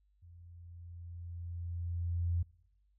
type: tone with level ramp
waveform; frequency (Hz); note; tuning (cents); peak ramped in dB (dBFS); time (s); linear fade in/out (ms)
sine; 86.1; F2; -24; -53 to -28; 0.22-2.43; 10
effects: noise-tail reverb RT60 0.8 s tail -24 dB re dry + added 50 Hz sine -68 dBFS peak until 2.98 s